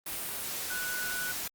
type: tone in noise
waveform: sine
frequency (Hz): 1480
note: F#6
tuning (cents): 0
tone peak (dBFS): -34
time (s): 0.7-1.32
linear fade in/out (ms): 5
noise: white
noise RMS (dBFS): -36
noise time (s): 0.06-1.48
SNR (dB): -1
effects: Opus 32 kbps